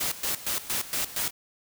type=noise with tremolo; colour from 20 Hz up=white; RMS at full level=-28 dBFS; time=0-1.31 s; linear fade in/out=10 ms; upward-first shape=square; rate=4.3 Hz; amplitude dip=80%; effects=none